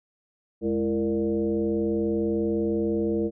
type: tone with frequency modulation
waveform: sine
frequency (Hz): 335.3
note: E4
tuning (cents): +30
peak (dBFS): -22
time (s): 0.61-3.31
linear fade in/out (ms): 50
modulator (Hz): 126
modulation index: 1.3
effects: none